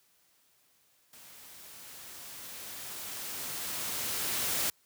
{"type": "noise with level ramp", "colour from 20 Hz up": "white", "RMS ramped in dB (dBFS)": [-53, -30], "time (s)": [1.13, 4.7], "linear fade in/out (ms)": 2, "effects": ["white hiss -68 dBFS RMS until 4.85 s", "high-pass 60 Hz 12 dB/octave"]}